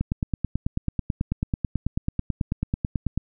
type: click train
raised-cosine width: 5 ms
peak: -11 dBFS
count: 30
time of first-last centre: 0.01-3.176 s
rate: 9.16 Hz
effects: none